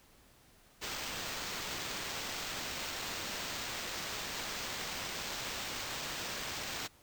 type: noise with sample-and-hold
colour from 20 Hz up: blue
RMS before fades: -40 dBFS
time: 0.81-6.88 s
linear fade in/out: 20 ms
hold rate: 11025 Hz
effects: pink hiss -63 dBFS RMS until 7.02 s